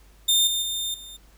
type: tone with level steps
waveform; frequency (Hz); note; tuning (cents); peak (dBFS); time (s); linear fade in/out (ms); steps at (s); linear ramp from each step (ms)
sawtooth; 3622; A7; +49; -14 / -20 / -23 / -36; 0.28-1.17; 10; 0.47 / 0.62 / 0.94; 2
effects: added 50 Hz sine -51 dBFS peak until 1.37 s + pink hiss -58 dBFS RMS until 1.37 s